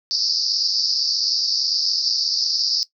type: band-pass noise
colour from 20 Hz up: pink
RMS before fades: -21 dBFS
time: 0.11-2.83 s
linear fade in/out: 0 ms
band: 4600 to 5300 Hz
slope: 96 dB/octave
effects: noise-tail reverb RT60 0.1 s tail -17 dB re dry